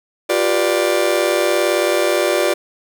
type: chord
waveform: 40% pulse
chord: G dominant seventh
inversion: third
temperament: just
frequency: 352.8 / 392 / 490 / 588 Hz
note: F4 / G4 / B4 / D5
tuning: +18 / 0 / -14 / +2 cents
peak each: -19 / -21 / -22 / -17 dBFS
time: 0.29-2.54 s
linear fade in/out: 10 ms
effects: none